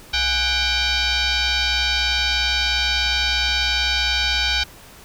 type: tone with frequency modulation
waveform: sine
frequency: 708 Hz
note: F5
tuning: 23 cents sharp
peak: -17 dBFS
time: 0.13-4.64 s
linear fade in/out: 10 ms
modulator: 771 Hz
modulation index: 5.7
effects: pink hiss -44 dBFS RMS until 5.04 s